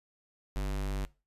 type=tone; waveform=square; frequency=49 Hz; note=G1; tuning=in tune; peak=-31 dBFS; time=0.56-1.05 s; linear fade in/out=0 ms; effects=noise-tail reverb RT60 0.3 s tail -21 dB re dry + resampled to 32000 Hz